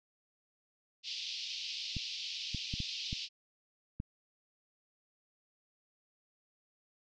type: band-pass noise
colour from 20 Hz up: white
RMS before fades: -41 dBFS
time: 1.03-3.29 s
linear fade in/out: 50 ms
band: 2600 to 5200 Hz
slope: 48 dB/octave
type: clicks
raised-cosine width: 5 ms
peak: -25 dBFS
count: 6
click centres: 1.967 / 2.547 / 2.739 / 2.803 / 3.129 / 4.001 s
effects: none